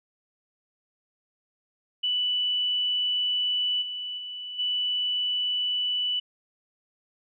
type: tone with level steps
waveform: sine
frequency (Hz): 2971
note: F#7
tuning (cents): +6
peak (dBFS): -23 / -31 / -34 / -24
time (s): 2.03-6.2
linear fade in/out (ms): 10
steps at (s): 3.81 / 4.17 / 4.58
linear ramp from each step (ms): 20
effects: none